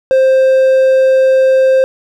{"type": "tone", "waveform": "triangle", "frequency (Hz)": 526, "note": "C5", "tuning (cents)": 9, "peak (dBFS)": -4, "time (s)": [0.11, 1.84], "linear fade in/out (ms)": 0, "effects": []}